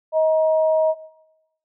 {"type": "tone pair together", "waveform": "sine", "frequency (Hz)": [632, 947], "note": ["D#5", "A#5"], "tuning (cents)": [27, 27], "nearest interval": "perfect fifth", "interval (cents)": 700, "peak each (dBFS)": [-15, -26], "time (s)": [0.12, 0.95], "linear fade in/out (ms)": 50, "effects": ["noise-tail reverb RT60 0.9 s tail -19 dB re dry"]}